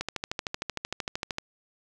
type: click train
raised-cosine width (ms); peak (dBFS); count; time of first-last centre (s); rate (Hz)
0.2; -13; 19; 0.01-1.384; 13.1
effects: none